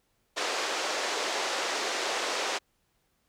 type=band-pass noise; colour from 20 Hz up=pink; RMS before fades=-31 dBFS; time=0.36-2.59 s; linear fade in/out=20 ms; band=400 to 6900 Hz; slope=24 dB/octave; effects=pink hiss -73 dBFS RMS until 3.28 s